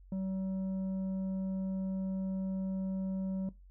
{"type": "tone with tanh clipping", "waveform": "triangle", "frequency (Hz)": 190, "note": "F#3", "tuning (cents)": 46, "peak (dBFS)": -34, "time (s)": [0.12, 3.49], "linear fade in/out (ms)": 2, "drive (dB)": 11, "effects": ["noise-tail reverb RT60 0.2 s tail -18 dB re dry", "added 46 Hz sine -53 dBFS peak until 3.7 s"]}